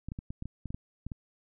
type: clicks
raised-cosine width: 5 ms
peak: -25 dBFS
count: 11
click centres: 0.086 / 0.119 / 0.189 / 0.305 / 0.424 / 0.456 / 0.657 / 0.705 / 0.745 / 1.066 / 1.118 s
effects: none